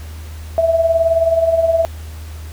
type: tone with tremolo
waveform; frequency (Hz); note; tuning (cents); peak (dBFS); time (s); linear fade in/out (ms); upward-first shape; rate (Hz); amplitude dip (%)
sine; 659.3; E5; 0; -8; 0.58-1.85; 0; triangle; 19; 70
effects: added 78 Hz sine -28 dBFS peak until 2.52 s + pink hiss -41 dBFS RMS until 2.52 s